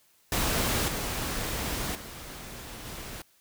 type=noise with level steps; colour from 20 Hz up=pink; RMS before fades=-27 / -32 / -42 / -40 dBFS; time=0.32-3.22 s; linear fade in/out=2 ms; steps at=0.88 / 1.95 / 2.85 s; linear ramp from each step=2 ms; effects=white hiss -64 dBFS RMS until 3.4 s